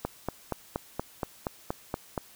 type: click train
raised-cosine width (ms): 1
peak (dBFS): -15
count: 10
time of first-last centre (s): 0.05-2.178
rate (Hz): 4.23
effects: white hiss -54 dBFS RMS until 2.35 s